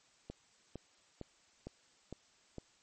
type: click train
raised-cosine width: 2 ms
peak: -30 dBFS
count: 6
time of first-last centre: 0.3-2.583 s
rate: 2.19 Hz
effects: white hiss -68 dBFS RMS until 2.82 s + MP3 32 kbps